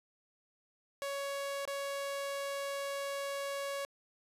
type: tone with dropouts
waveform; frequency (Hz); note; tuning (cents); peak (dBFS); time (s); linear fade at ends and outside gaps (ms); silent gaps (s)
sawtooth; 558; C#5; +11; -32; 1.02-3.85; 0; 1.653-1.676
effects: resampled to 32000 Hz